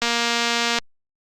click train, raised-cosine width 0.2 ms, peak -4 dBFS, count 181, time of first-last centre 0.02-0.786 s, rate 235 Hz, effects Opus 48 kbps

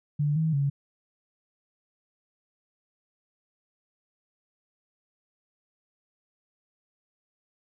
sine tone with pitch steps, 147 / 159.4 / 140.5 Hz, D3 / D#3 / C#3, +2 / +42 / +24 cents, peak -22 dBFS, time 0.19-0.7 s, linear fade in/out 10 ms, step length 170 ms, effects none

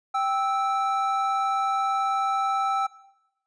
triangle tone pair together, 784 / 1312.8 Hz, G5 / E6, 0 / -8 cents, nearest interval major sixth, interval 892 cents, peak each -23 dBFS, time 0.14-2.87 s, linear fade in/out 10 ms, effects noise-tail reverb RT60 0.9 s tail -19 dB re dry + resampled to 22050 Hz

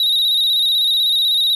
triangle tone with vibrato, 3813 Hz, A#7, 38 cents sharp, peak -12 dBFS, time 0-1.55 s, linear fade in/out 2 ms, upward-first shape square, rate 16 Hz, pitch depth 44 cents each way, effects none

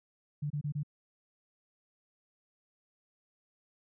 sine tone bursts, 146.83 Hz, D3, in tune, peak -31 dBFS, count 4, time 0.42-0.833 s, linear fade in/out 10 ms, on 83 ms, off 27 ms, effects none

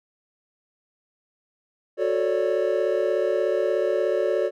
triangle chord, D major seventh, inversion first, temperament just, 367.1 / 440.5 / 550.6 / 587.3 Hz, F#4 / A4 / C#5 / D5, -14 / +2 / -12 / 0 cents, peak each -24 dBFS, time 1.97-4.51 s, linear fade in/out 50 ms, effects none

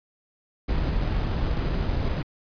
brown noise with sample-and-hold, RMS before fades -25 dBFS, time 0.68-2.23 s, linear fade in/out 10 ms, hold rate 4410 Hz, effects resampled to 11025 Hz

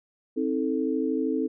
sine chord, A diminished, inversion first, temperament just, 264 / 316.8 / 440 Hz, C4 / Eb4 / A4, +16 / +31 / 0 cents, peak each -27 / -28 / -29 dBFS, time 0.36-1.48 s, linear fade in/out 20 ms, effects none

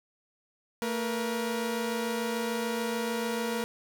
sawtooth tone pair together, 225.7 / 478.2 Hz, A3 / A#4, +44 / +44 cents, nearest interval octave + minor second, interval 1300 cents, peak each -28 dBFS, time 0.82-3.64 s, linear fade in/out 0 ms, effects none

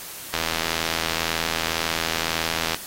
click train, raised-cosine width 0.2 ms, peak -6 dBFS, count 198, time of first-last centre 0.34-2.745 s, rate 81.9 Hz, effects white hiss -37 dBFS RMS until 2.86 s + AAC 48 kbps

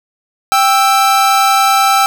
45% pulse tone pair together, 786 / 1320.1 Hz, G5 / E6, +4 / +2 cents, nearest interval major sixth, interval 898 cents, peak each -11 dBFS, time 0.52-2.06 s, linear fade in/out 0 ms, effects none

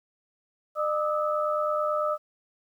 sine tone cluster, 604 / 1205 / 1294 Hz, D5 / D6 / E6, +48 / +44 / -32 cents, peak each -26 / -32 / -29 dBFS, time 0.75-2.18 s, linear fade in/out 50 ms, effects 10-bit

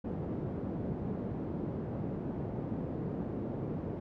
pink band-pass noise, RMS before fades -37 dBFS, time 0.04-4 s, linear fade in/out 10 ms, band 120 to 390 Hz, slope 12 dB/octave, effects none

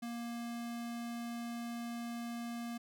square tone, 235.4 Hz, A#3, 17 cents sharp, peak -40 dBFS, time 0.02-2.78 s, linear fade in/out 10 ms, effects none

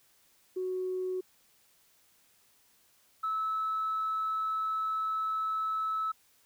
sine tone pair in turn, 370 / 1302.3 Hz, F#4 / E6, 0 / -21 cents, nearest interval octave + minor seventh, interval 2179 cents, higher second, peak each -30 / -28 dBFS, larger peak second, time 0.56-1.21 / 3.23-6.12 s, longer second, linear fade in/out 10 ms, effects tanh soft clip ceiling -25 dBFS + white hiss -66 dBFS RMS until 6.45 s

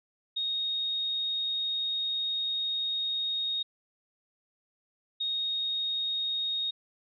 sine tone pair in turn, 3729 / 3729 Hz, A#7 / A#7, 0 / 0 cents, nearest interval unison, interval 0 cents, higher neither, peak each -28 dBFS, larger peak neither, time 0.36-3.63 / 5.2-6.71 s, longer first, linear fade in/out 10 ms, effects none

